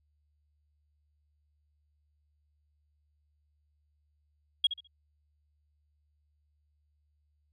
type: tone with echo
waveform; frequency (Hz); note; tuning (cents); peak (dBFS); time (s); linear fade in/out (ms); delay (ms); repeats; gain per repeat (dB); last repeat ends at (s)
sine; 3292; G#7; -16; -19; 4.64-4.67; 5; 68; 3; -12; 4.874
effects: tanh soft clip ceiling -16 dBFS + added 74 Hz sine -70 dBFS peak until 7.52 s